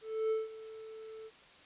triangle tone with ADSR envelope, 440.3 Hz, A4, 1 cent sharp, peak -26 dBFS, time 0.01-1.31 s, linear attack 300 ms, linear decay 170 ms, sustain -17 dB, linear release 47 ms, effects white hiss -58 dBFS RMS until 1.65 s + resampled to 8000 Hz

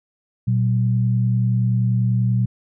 sine tone pair together, 119.7 / 190.01 Hz, A#2 / F#3, +46 / +46 cents, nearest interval minor sixth, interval 800 cents, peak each -16 / -23 dBFS, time 0.47-2.46 s, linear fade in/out 10 ms, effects none

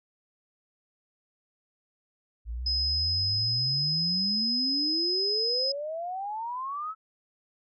sine exponential sweep, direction up, 55 to 1318.5 Hz, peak -31 dBFS, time 2.45-6.95 s, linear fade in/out 50 ms
sine tone, 5070 Hz, D#8, 32 cents sharp, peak -25 dBFS, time 2.66-5.72 s, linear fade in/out 5 ms
effects none

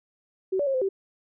sine tone with pitch steps, 378.7 / 574 / 540 / 515 / 388.3 Hz, F#4 / D5 / C#5 / C5 / G4, +40 / -40 / -45 / -28 / -16 cents, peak -22 dBFS, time 0.52-0.89 s, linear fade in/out 10 ms, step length 74 ms, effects none

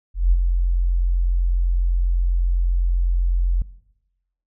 sine tone with ADSR envelope, 43.93 Hz, F1, 11 cents sharp, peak -10 dBFS, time 0.14-3.62 s, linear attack 180 ms, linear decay 41 ms, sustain -6 dB, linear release 3 ms, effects noise-tail reverb RT60 0.9 s tail -19 dB re dry

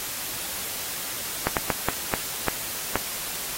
slowing click train, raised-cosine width 0.5 ms, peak -6 dBFS, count 7, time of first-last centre 1.47-2.956 s, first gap 98 ms, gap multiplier 1.37, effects white hiss -32 dBFS RMS until 3.57 s + AAC 48 kbps

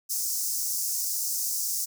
pink high-pass noise, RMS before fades -29 dBFS, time 0.09-1.86 s, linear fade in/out 20 ms, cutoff 5300 Hz, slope 48 dB/octave, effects none

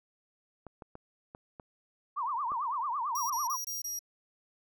clicks, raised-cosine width 1 ms, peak -31 dBFS, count 6, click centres 0.667 / 0.822 / 0.954 / 1.349 / 1.598 / 2.519 s
sine tone with vibrato, 1047 Hz, C6, 1 cent sharp, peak -30 dBFS, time 2.16-3.57 s, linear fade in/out 20 ms, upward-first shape triangle, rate 9 Hz, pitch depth 280 cents each way
sawtooth tone bursts, 5700 Hz, F8, 34 cents sharp, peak -32 dBFS, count 5, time 3.15-3.992 s, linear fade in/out 5 ms, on 150 ms, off 23 ms
effects none

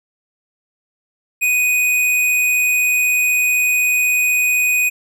square tone, 2489 Hz, D#7, in tune, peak -14 dBFS, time 1.41-4.9 s, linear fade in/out 20 ms, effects none

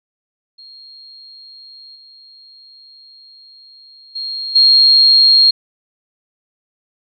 sine tone with level steps, 4247 Hz, C8, 25 cents sharp, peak -36 / -40 / -21 / -6 dBFS, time 0.58-5.51 s, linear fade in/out 10 ms, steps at 1.95 / 4.15 / 4.55 s, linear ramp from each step 10 ms, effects none

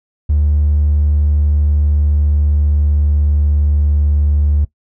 triangle tone with pitch glide, 74.1 to 73.42 Hz, D2 to D2, +16 to 0 cents, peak -7 dBFS, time 0.29-4.65 s, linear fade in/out 10 ms, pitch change -16 cents, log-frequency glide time 0.55-4.17 s, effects noise-tail reverb RT60 0.1 s tail -20 dB re dry + tanh soft clip ceiling -5 dBFS

